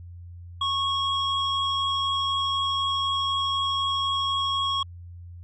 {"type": "tone pair together", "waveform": "sine", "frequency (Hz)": [1100, 3304], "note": ["C#6", "G#7"], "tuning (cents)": [-14, -10], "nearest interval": "octave + perfect fifth", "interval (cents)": 1904, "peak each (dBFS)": -24, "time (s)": [0.61, 4.83], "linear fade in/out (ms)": 5, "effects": ["tanh soft clip ceiling -19 dBFS", "added 87 Hz sine -39 dBFS peak until 5.43 s"]}